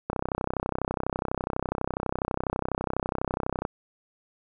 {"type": "click train", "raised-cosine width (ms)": 1, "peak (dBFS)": -13, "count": 115, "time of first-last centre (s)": [0.1, 3.651], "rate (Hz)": 32.1, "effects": []}